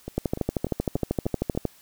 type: two click trains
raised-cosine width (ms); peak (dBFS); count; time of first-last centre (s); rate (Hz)
2; -19 / -10; 6 / 20; 0.08-1.551 / 0.18-1.653; 3.4 / 12.9
effects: white hiss -55 dBFS RMS until 1.81 s